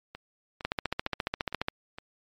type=two click trains; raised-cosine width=0.3 ms; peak=-24 / -12 dBFS; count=5 / 16; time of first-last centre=0.15-1.985 / 0.65-1.684 s; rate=2.18 / 14.5 Hz; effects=MP3 64 kbps